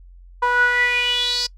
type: tone with band-pass filter sweep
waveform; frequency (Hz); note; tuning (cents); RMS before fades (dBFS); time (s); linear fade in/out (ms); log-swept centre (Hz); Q
sawtooth; 489.2; B4; -16; -19; 0.42-1.47; 10; 1100 to 5000; 7.4
effects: noise-tail reverb RT60 0.1 s tail -24 dB re dry + added 44 Hz sine -41 dBFS peak until 1.57 s